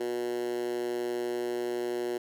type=tone with high-pass filter; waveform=10% pulse; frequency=120.8 Hz; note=B2; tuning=38 cents flat; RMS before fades=-32 dBFS; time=0-2.18 s; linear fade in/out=5 ms; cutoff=360 Hz; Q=4.2; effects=none